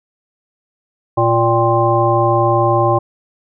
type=harmonic tone with a mistuned harmonic; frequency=116.54 Hz; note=A#2; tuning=in tune; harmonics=1 / 3 / 5 / 7 / 9; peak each=-17 / -17 / -17 / -17 / -17 dBFS; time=1.17-2.99 s; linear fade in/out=10 ms; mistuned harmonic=7; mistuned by=-53 cents; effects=none